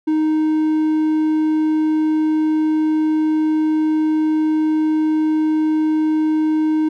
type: tone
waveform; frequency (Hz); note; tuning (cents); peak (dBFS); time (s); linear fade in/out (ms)
triangle; 311.1; D#4; 0; -12; 0.07-6.89; 10
effects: none